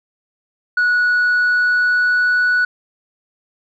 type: tone with pitch glide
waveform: sine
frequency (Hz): 1465 to 1476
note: F#6 to F#6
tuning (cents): -18 to -5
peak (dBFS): -10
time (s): 0.77-2.65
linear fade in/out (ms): 5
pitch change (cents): +13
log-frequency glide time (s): 0.89-2.47
effects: tanh soft clip ceiling -11 dBFS